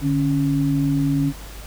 sine tone pair together, 147.1 / 277.2 Hz, D3 / C#4, +3 / 0 cents, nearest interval major seventh, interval 1097 cents, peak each -20 / -19 dBFS, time 0.01-1.33 s, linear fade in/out 50 ms, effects added 50 Hz sine -36 dBFS peak until 1.66 s + pink hiss -40 dBFS RMS until 1.66 s

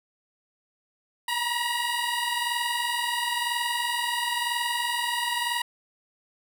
15% pulse tone pair together, 946 / 967 Hz, A#5 / B5, +25 / -37 cents, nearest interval unison, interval 38 cents, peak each -22 dBFS, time 1.28-5.62 s, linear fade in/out 5 ms, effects none

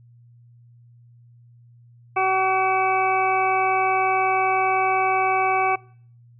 harmonic tone with a mistuned harmonic, 379.2 Hz, F#4, 43 cents sharp, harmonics 1 / 2 / 3 / 4 / 6 / 7, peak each -26 / -21 / -24 / -33 / -26 / -33 dBFS, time 2.16-5.76 s, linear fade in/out 10 ms, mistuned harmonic 7, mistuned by -25 cents, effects noise-tail reverb RT60 0.5 s tail -22 dB re dry + added 119 Hz sine -48 dBFS peak until 6.39 s

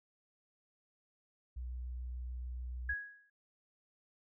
sine tone with vibrato, 61.74 Hz, B1, in tune, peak -39 dBFS, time 1.56-2.94 s, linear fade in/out 10 ms, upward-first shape sine, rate 6.9 Hz, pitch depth 9 cents each way
sine tone with exponential decay, 1661.2 Hz, G#6, in tune, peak -31 dBFS, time 2.89-3.3 s, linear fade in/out 5 ms, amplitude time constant 88 ms
effects none

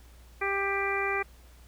harmonic tone, 395 Hz, G4, 13 cents sharp, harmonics 1 / 2 / 3 / 4 / 5 / 6, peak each -32 / -35 / -34 / -36 / -33 / -33 dBFS, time 0.41-1.23 s, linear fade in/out 10 ms, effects added 60 Hz sine -51 dBFS peak until 1.67 s + pink hiss -59 dBFS RMS until 1.67 s

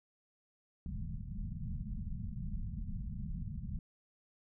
pink low-pass noise, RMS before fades -40 dBFS, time 0.86-3.79 s, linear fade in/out 2 ms, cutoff 220 Hz, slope 96 dB/octave, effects none

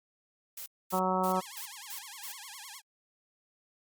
blue noise bursts, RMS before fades -41 dBFS, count 6, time 0.57-2.322 s, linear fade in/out 5 ms, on 92 ms, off 240 ms
harmonic tone, 186.1 Hz, F#3, 10 cents sharp, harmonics 1 / 2 / 3 / 4 / 5 / 6 / 7, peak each -33 / -36 / -34 / -34 / -32 / -36 / -35 dBFS, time 0.92-1.41 s, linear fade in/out 20 ms
5% pulse tone with vibrato, 943 Hz, A#5, 20 cents sharp, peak -32 dBFS, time 1.31-2.82 s, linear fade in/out 50 ms, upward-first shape sine, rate 9.8 Hz, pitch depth 290 cents each way
effects Opus 48 kbps

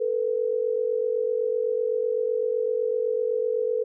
sine tone pair together, 443.7 / 491.6 Hz, A4 / B4, +14 / -8 cents, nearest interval major second, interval 178 cents, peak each -25 dBFS, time 0-3.84 s, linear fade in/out 10 ms, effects none

